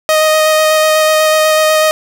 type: tone with vibrato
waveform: sawtooth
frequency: 623 Hz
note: D#5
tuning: 2 cents sharp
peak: -4 dBFS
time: 0.09-1.91 s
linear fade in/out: 0 ms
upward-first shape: square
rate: 8.1 Hz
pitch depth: 8 cents each way
effects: none